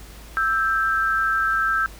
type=tone pair together; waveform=sine; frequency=1318.5 / 1576.5 Hz; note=E6 / G6; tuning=0 / +9 cents; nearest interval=minor third; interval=309 cents; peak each=-21 dBFS; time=0.37-1.86 s; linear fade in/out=0 ms; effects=added 52 Hz sine -40 dBFS peak until 1.99 s + pink hiss -45 dBFS RMS until 1.99 s